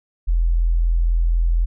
sine tone, 42.05 Hz, E1, 35 cents sharp, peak -14 dBFS, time 0.27-1.66 s, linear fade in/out 20 ms, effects none

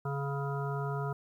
harmonic tone, 139.9 Hz, C#3, 16 cents sharp, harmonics 1 / 3 / 5 / 7 / 9 / 10, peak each -33 / -39 / -42 / -42 / -43 / -46 dBFS, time 0.05-1.13 s, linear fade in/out 5 ms, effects 11-bit

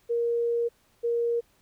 sine tone pair in turn, 470 / 470 Hz, A#4 / A#4, +14 / +14 cents, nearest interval unison, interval 0 cents, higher neither, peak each -23 dBFS, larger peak neither, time 0.09-0.69 / 1.03-1.41 s, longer first, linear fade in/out 20 ms, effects pink hiss -65 dBFS RMS until 1.61 s

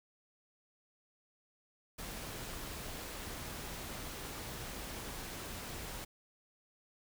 pink noise, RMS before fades -44 dBFS, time 1.98-6.05 s, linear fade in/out 10 ms, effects none

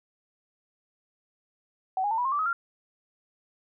sine tone with pitch steps, 755 / 823.3 / 897.9 / 979.1 / 1067.7 / 1164.4 / 1269.8 / 1384.7 Hz, F#5 / G#5 / A5 / B5 / C6 / D6 / D#6 / F6, +35 / -15 / +35 / -15 / +35 / -15 / +35 / -15 cents, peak -24 dBFS, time 1.97-2.53 s, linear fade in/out 2 ms, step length 70 ms, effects none

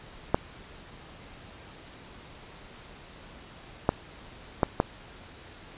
clicks, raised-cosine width 1 ms, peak -6 dBFS, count 4, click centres 0.345 / 3.891 / 4.632 / 4.801 s, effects pink hiss -48 dBFS RMS until 5.77 s + resampled to 8000 Hz

